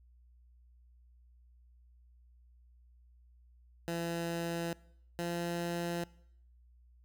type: tone pair in turn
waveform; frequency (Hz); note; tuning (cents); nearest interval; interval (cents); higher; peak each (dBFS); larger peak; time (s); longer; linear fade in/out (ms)
15% pulse; 168.9 / 171.75; E3 / F3; +42 / -29; unison; 29; second; -28 / -28; neither; 3.88-4.73 / 5.19-6.04; neither; 0
effects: noise-tail reverb RT60 0.7 s tail -22 dB re dry + added 60 Hz sine -59 dBFS peak until 7.04 s